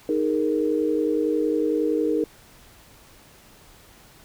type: chord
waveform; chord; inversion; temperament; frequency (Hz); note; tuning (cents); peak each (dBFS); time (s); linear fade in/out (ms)
sine; D# suspended fourth; none; equal; 311.1 / 415.3 / 466.2; D#4 / G#4 / A#4; 0 / 0 / 0; -23 / -26 / -24; 0.09-2.24; 2
effects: pink hiss -51 dBFS RMS until 4.24 s